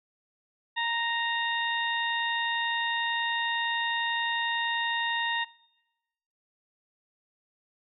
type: harmonic tone with a mistuned harmonic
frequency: 931 Hz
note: A#5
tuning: 2 cents flat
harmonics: 1 / 2 / 3 / 4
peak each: -31 / -30 / -36 / -34 dBFS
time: 0.76-5.45 s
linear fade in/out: 20 ms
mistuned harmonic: 4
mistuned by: -20 cents
effects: noise-tail reverb RT60 1.0 s tail -22 dB re dry